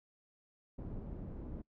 pink low-pass noise, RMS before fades -44 dBFS, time 0.78-1.62 s, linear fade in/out 10 ms, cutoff 360 Hz, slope 12 dB/octave, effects noise-tail reverb RT60 0.1 s tail -24 dB re dry

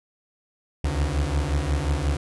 35% pulse beating tone pair, 69.3 / 74.9 Hz, C#2 / D2, 0 / +35 cents, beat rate 5.6 Hz, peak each -23 dBFS, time 0.84-2.17 s, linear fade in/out 5 ms, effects resampled to 24000 Hz

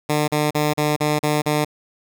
10% pulse tone bursts, 150 Hz, D3, 37 cents sharp, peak -9 dBFS, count 7, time 0.09-1.648 s, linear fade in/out 10 ms, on 190 ms, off 38 ms, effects none

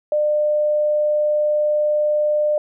sine tone, 600 Hz, D5, 37 cents sharp, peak -15 dBFS, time 0.12-2.58 s, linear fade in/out 2 ms, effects none

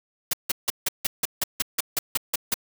white noise bursts, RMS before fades -23 dBFS, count 13, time 0.31-2.542 s, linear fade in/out 5 ms, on 24 ms, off 160 ms, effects none

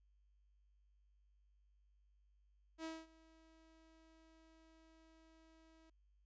sawtooth tone with ADSR envelope, 322.3 Hz, E4, 39 cents flat, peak -39 dBFS, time 2.78-5.9 s, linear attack 63 ms, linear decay 220 ms, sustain -23 dB, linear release 6 ms, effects added 50 Hz sine -70 dBFS peak until 6.25 s + resampled to 16000 Hz

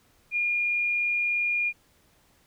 sine tone, 2421 Hz, D#7, 48 cents flat, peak -23 dBFS, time 0.31-1.73 s, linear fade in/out 50 ms, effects pink hiss -63 dBFS RMS until 2.46 s

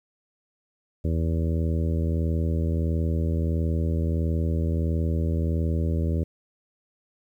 harmonic tone, 81.5 Hz, E2, 19 cents flat, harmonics 1 / 2 / 3 / 4 / 5 / 6 / 7, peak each -23 / -29 / -33 / -35 / -37 / -39 / -40 dBFS, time 1.04-6.24 s, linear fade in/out 10 ms, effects 10-bit

